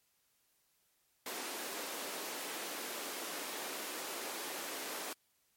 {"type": "high-pass noise", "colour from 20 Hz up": "pink", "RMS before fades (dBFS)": -42, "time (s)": [1.26, 5.13], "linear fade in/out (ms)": 2, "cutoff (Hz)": 290, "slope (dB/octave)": 24, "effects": ["white hiss -75 dBFS RMS until 5.56 s", "MP3 64 kbps"]}